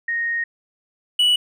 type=tone pair in turn; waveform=sine / triangle; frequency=1862 / 2947 Hz; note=A#6 / F#7; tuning=-2 / -8 cents; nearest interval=minor sixth; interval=794 cents; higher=second; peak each=-20 / -12 dBFS; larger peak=second; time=0.08-0.44 / 1.19-1.36 s; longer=first; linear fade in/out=5 ms; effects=none